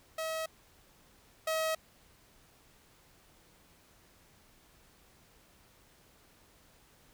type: tone pair in turn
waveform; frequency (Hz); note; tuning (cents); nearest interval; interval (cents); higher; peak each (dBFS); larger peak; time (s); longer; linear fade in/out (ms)
sawtooth; 641 / 638.2; E5 / D#5; -49 / +44; unison; 7; first; -30 / -26; second; 0.18-0.46 / 1.47-1.75; neither; 5
effects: pink hiss -63 dBFS RMS until 7.13 s